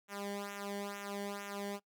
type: tone with flanger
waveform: sawtooth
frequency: 201.5 Hz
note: G3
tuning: 48 cents sharp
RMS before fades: -42 dBFS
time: 0.08-1.8 s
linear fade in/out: 50 ms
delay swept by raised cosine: 0.21 to 0.79 ms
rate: 2.2 Hz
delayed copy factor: -0.9
effects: noise-tail reverb RT60 0.1 s tail -22 dB re dry